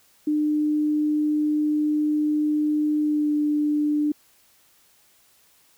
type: tone with pitch glide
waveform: sine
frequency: 301.2 to 297.6 Hz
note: D4 to D4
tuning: +44 to +23 cents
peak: -19 dBFS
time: 0.27-4.12 s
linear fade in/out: 5 ms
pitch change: -21 cents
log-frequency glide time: 3.01-3.31 s
effects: white hiss -59 dBFS RMS until 5.77 s